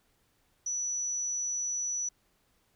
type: tone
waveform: sine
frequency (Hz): 5920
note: F#8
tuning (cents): 0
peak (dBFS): -30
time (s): 0.66-2.09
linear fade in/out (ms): 5
effects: pink hiss -71 dBFS RMS until 2.75 s